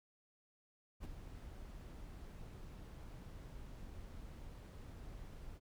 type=noise with ADSR envelope; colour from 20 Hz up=brown; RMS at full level=-44 dBFS; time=1-5.6 s; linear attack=43 ms; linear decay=20 ms; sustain=-7 dB; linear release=44 ms; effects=none